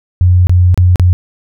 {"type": "tone with dropouts", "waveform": "sine", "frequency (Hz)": 89.8, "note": "F2", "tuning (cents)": 49, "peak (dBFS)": -4, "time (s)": [0.21, 1.13], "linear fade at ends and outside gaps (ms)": 0, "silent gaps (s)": [[0.47, 0.495], [0.744, 0.776], [0.958, 0.997]], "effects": []}